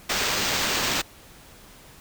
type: noise with sample-and-hold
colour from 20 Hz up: white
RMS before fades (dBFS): -25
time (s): 0.09-1.02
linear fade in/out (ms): 10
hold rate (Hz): 11025
effects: pink hiss -49 dBFS RMS until 2 s